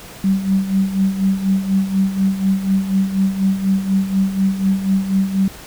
sine tone with tremolo, 193 Hz, G3, 27 cents flat, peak -11 dBFS, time 0.24-5.48 s, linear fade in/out 2 ms, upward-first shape sine, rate 4.1 Hz, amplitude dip 70%, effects pink hiss -37 dBFS RMS until 5.66 s

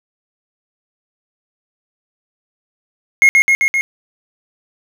triangle tone with echo, 2155 Hz, C#7, 49 cents flat, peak -3 dBFS, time 3.22-3.29 s, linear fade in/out 0 ms, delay 130 ms, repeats 4, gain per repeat -2 dB, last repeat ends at 3.81 s, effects none

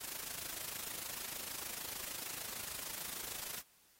white noise with amplitude modulation, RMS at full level -41 dBFS, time 0-3.62 s, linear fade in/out 20 ms, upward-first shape sine, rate 26.6 Hz, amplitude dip 70%, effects white hiss -68 dBFS RMS until 3.99 s + AAC 48 kbps

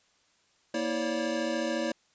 square tone cluster, 235.2 / 324.6 / 543 / 577 Hz, A#3 / E4 / C#5 / D5, +16 / -27 / -36 / -31 cents, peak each -35 / -34 / -36 / -34 dBFS, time 0.74-1.92 s, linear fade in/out 5 ms, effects white hiss -67 dBFS RMS until 2.14 s + resampled to 16000 Hz

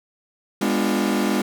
40% pulse chord, G# diminished seventh, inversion none, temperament equal with one note detuned, 204.6 / 246.9 / 293.7 / 349.2 Hz, G#3 / B3 / D4 / F4, -26 / 0 / 0 / 0 cents, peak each -22 / -24 / -25 / -25 dBFS, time 0.61-1.42 s, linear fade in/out 5 ms, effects none

